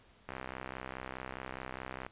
click train, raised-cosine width 0.5 ms, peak -25 dBFS, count 116, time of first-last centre 0.29-2.065 s, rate 64.8 Hz, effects pink hiss -63 dBFS RMS until 2.11 s + resampled to 8000 Hz

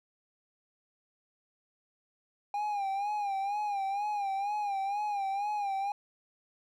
triangle tone with vibrato, 808 Hz, G#5, 48 cents flat, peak -28 dBFS, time 2.54-5.92 s, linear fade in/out 2 ms, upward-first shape sine, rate 2.1 Hz, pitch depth 73 cents each way, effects none

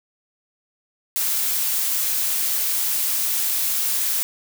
blue noise, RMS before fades -22 dBFS, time 1.16-4.23 s, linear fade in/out 0 ms, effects none

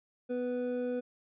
triangle tone pair together, 248.4 / 493.9 Hz, B3 / B4, +10 / 0 cents, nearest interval octave, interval 1190 cents, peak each -33 / -31 dBFS, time 0.29-1.01 s, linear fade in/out 20 ms, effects resampled to 8000 Hz

